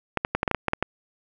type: clicks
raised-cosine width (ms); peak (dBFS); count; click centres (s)
0.5; -7; 10; 0.173 / 0.249 / 0.35 / 0.431 / 0.478 / 0.513 / 0.547 / 0.683 / 0.734 / 0.826
effects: none